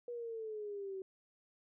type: exponential sweep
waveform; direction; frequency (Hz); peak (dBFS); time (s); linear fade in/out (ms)
sine; down; 485.6 to 377.3; -40; 0.08-1.02; 2
effects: none